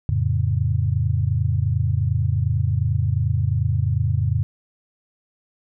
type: chord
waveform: sine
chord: F augmented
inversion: none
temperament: equal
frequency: 87.31 / 110 / 138.59 Hz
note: F2 / A2 / C#3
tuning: 0 / 0 / 0 cents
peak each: -22 / -21 / -23 dBFS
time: 0.09-4.43 s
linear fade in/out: 0 ms
effects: none